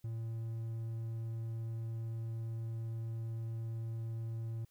triangle tone, 113.6 Hz, A#2, 44 cents flat, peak -35 dBFS, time 0.04-4.65 s, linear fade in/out 5 ms, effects white hiss -75 dBFS RMS until 4.7 s

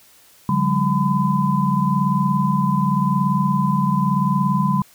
sine tone cluster, 144.6 / 181.3 / 202.2 / 1010 Hz, D3 / F#3 / G#3 / B5, -27 / -35 / -46 / +39 cents, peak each -21 dBFS, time 0.49-4.82 s, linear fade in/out 2 ms, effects white hiss -51 dBFS RMS until 4.94 s

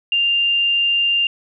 sine tone with frequency modulation, 2794 Hz, F7, in tune, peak -14 dBFS, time 0.12-1.27 s, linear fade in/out 2 ms, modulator 34.3 Hz, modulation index 0.24, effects none

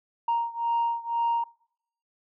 sine beating tone pair, 932.3 / 934.3 Hz, A#5 / A#5, 0 / +4 cents, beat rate 2 Hz, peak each -25 / -27 dBFS, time 0.28-1.44 s, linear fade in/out 5 ms, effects noise-tail reverb RT60 0.7 s tail -24 dB re dry + tanh soft clip ceiling -19 dBFS

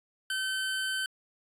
25% pulse tone, 1536 Hz, G6, 36 cents flat, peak -26 dBFS, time 0.3-1.06 s, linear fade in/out 2 ms, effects resampled to 32000 Hz

